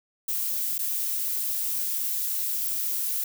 violet noise with dropouts, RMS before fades -28 dBFS, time 0.28-3.24 s, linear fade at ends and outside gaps 5 ms, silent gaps 0.782-0.789 s, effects none

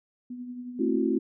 sine tone with tremolo, 246.9 Hz, B3, in tune, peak -33 dBFS, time 0.3-0.97 s, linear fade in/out 5 ms, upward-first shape triangle, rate 11 Hz, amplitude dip 50%
sine chord, F# half-diminished seventh, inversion first, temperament just, 222 / 266.4 / 333 / 370 Hz, A3 / C4 / E4 / F#4, +16 / +31 / +18 / 0 cents, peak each -29 / -27 / -28 / -29 dBFS, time 0.79-1.19 s, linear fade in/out 10 ms
effects none

